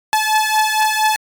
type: beating tone pair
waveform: sawtooth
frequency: 862 / 866.3 Hz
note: A5 / A5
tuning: -36 / -27 cents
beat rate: 4.3 Hz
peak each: -12 / -14 dBFS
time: 0.13-1.16 s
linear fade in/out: 0 ms
effects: AAC 64 kbps